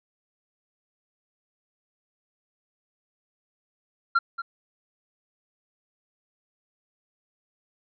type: tone with echo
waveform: triangle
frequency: 1377 Hz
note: F6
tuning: 25 cents flat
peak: -15 dBFS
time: 4.15-4.19 s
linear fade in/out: 10 ms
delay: 230 ms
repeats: 1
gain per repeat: -12 dB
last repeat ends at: 4.42 s
effects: resampled to 11025 Hz